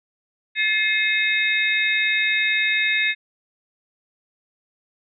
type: tone cluster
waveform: sine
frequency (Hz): 1736 / 2129 / 2558 / 3708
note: A6 / C7 / D#7 / A#7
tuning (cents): -24 / +30 / +47 / -10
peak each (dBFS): -24 / -21 / -24 / -26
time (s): 0.55-3.15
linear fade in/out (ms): 50
effects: none